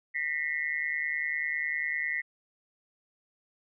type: tone with amplitude modulation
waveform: sine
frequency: 1975.5 Hz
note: B6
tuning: in tune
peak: -24 dBFS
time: 0.14-2.22 s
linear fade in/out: 20 ms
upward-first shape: sine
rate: 150 Hz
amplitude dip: 100%
effects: none